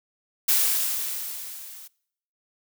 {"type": "noise with level ramp", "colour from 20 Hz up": "blue", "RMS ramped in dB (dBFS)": [-19, -44], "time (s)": [0.48, 1.88], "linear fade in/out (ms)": 10, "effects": ["noise-tail reverb RT60 0.7 s tail -24 dB re dry"]}